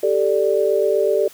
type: chord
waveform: sine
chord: G suspended second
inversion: none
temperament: equal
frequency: 392 / 440 / 587.3 Hz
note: G4 / A4 / D5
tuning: 0 / 0 / 0 cents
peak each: -19 dBFS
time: 0.03-1.28 s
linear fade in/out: 5 ms
effects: white hiss -45 dBFS RMS until 1.33 s + high-pass 60 Hz 12 dB/octave